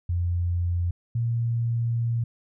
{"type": "tone pair in turn", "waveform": "sine", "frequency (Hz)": [87.31, 116.92], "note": ["F2", "A#2"], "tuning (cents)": [0, 6], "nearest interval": "perfect fourth", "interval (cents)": 506, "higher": "second", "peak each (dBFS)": -22, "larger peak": "neither", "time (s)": [[0.09, 0.91], [1.15, 2.24]], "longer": "second", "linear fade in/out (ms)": 5, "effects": []}